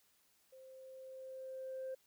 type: tone with level ramp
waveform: sine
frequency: 524 Hz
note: C5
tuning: 2 cents sharp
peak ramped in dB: -55 to -38 dBFS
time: 0.52-1.95 s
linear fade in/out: 10 ms
effects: tanh soft clip ceiling -38 dBFS + white hiss -73 dBFS RMS until 2.06 s